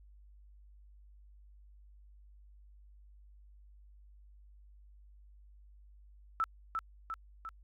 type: tone with echo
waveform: sine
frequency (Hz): 1318.5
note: E6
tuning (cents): 0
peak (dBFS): -28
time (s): 6.4-6.44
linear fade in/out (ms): 0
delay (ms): 350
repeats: 3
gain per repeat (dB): -4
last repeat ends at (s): 7.49
effects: added 50 Hz sine -55 dBFS peak until 7.63 s + AAC 64 kbps